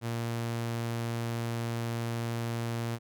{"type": "tone", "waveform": "sawtooth", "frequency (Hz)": 116.54, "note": "A#2", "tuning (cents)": 0, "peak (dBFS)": -27, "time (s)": [0.01, 2.99], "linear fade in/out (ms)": 50, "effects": []}